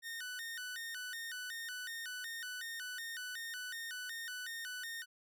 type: tone with vibrato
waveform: sawtooth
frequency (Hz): 1655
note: G#6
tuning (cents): -6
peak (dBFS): -38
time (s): 0.02-5.06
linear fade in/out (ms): 50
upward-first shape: square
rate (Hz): 2.7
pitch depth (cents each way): 180
effects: none